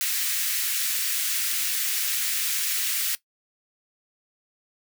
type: high-pass noise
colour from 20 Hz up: white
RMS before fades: -26 dBFS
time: 0.01-3.15 s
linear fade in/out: 0 ms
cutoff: 1600 Hz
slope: 24 dB/octave
effects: noise-tail reverb RT60 0.1 s tail -17 dB re dry